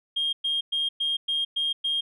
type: tone bursts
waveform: sine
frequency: 3227 Hz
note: G7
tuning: 50 cents sharp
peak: -22 dBFS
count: 7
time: 0.16-2.01 s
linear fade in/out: 10 ms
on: 170 ms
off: 110 ms
effects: tanh soft clip ceiling -19 dBFS